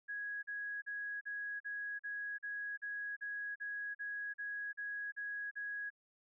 sine tone bursts, 1661.2 Hz, G#6, in tune, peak -39 dBFS, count 15, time 0.08-5.904 s, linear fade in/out 20 ms, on 350 ms, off 41 ms, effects none

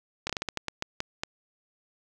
slowing click train, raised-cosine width 0.2 ms, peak -12 dBFS, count 11, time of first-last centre 0.27-1.235 s, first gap 25 ms, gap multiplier 1.28, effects none

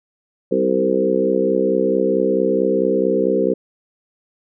harmonic tone with a mistuned harmonic, 64.5 Hz, C2, 24 cents flat, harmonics 3 / 4 / 5 / 6 / 7 / 8, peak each -24 / -24 / -23 / -20 / -20 / -21 dBFS, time 0.51-3.54 s, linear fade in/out 10 ms, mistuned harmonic 7, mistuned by +18 cents, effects none

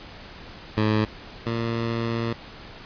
15% pulse tone pair in turn, 108 / 115.66 Hz, A2 / A#2, -32 / -13 cents, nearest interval minor second, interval 119 cents, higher second, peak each -13 / -18 dBFS, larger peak first, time 0.77-1.05 / 1.46-2.33 s, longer second, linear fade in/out 5 ms, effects pink hiss -42 dBFS RMS until 2.85 s + resampled to 11025 Hz

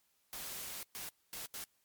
white noise bursts at uneven times, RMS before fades -44 dBFS, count 4, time 0.33-0.83 / 0.95-1.09 / 1.33-1.46 / 1.54-1.64 s, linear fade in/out 0 ms, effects white hiss -75 dBFS RMS until 1.84 s + MP3 96 kbps

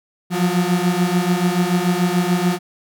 35% pulse beating tone pair, 174.61 / 181.51 Hz, F3 / F#3, 0 / -33 cents, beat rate 6.9 Hz, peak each -17 / -17 dBFS, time 0.3-2.59 s, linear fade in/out 50 ms, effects none

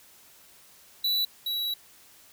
square tone pair in turn, 3951 / 3906 Hz, B7 / B7, 0 / -20 cents, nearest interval unison, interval 20 cents, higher first, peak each -24 / -28 dBFS, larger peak first, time 1.04-1.25 / 1.46-1.74 s, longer second, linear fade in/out 5 ms, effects white hiss -55 dBFS RMS until 2.32 s

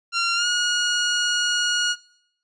15% pulse tone with pitch glide, 1379 to 1443.4 Hz, F6 to F#6, -22 to -43 cents, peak -13 dBFS, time 0.12-1.96 s, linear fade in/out 50 ms, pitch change +79 cents, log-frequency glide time 0.35-0.46 s, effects noise-tail reverb RT60 0.7 s tail -22 dB re dry + resampled to 22050 Hz

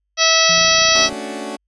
harmonic tone, 650 Hz, E5, 24 cents flat, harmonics 1 / 2 / 3 / 4 / 5 / 6 / 7 / 8 / 9, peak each -20 / -20 / -20 / -20 / -20 / -20 / -20 / -20 / -20 dBFS, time 0.17-1.1 s, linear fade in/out 50 ms
sine tone with exponential decay, 171.1 Hz, F3, 35 cents flat, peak -26 dBFS, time 0.49-1.41 s, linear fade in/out 5 ms, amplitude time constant 200 ms
click train, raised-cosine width 3 ms, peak -23 dBFS, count 17, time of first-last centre 0.58-1.126 s, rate 29.3 Hz
20% pulse chord, D major seventh, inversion second, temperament equal, 220 / 277.2 / 293.7 / 370 Hz, A3 / C#4 / D4 / F#4, 0 / 0 / 0 / 0 cents, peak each -26 dBFS, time 0.94-1.57 s, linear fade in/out 20 ms
effects added 50 Hz sine -70 dBFS peak until 1.67 s + resampled to 24000 Hz

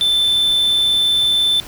triangle tone, 3534 Hz, A7, 7 cents sharp, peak -11 dBFS, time 0.01-1.6 s, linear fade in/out 0 ms, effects pink hiss -36 dBFS RMS until 1.67 s

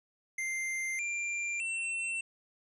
square tone with pitch steps, 2093 / 2377 / 2699 Hz, C7 / D7 / E7, 0 / +20 / +40 cents, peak -33 dBFS, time 0.38-2.21 s, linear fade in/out 5 ms, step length 610 ms, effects resampled to 24000 Hz + 12-bit

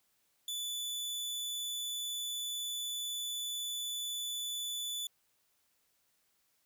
sawtooth tone, 3478 Hz, A7, 21 cents flat, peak -33 dBFS, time 0.48-5.07 s, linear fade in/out 2 ms, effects white hiss -75 dBFS RMS until 6.65 s

